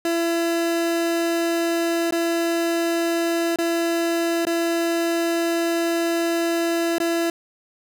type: tone with dropouts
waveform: 30% pulse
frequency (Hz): 336.2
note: E4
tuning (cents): +34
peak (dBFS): -17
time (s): 0.05-7.3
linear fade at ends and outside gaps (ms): 2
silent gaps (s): 2.109-2.123 / 3.56-3.586 / 4.452-4.468 / 6.983-7.001
effects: none